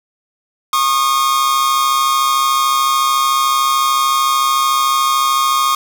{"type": "tone pair together", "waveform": "45% pulse", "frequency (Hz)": [1091, 1224.6], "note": ["C#6", "D#6"], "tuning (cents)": [-28, -28], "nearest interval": "major second", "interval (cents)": 200, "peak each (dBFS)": -15, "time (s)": [0.73, 5.75], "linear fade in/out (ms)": 2, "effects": []}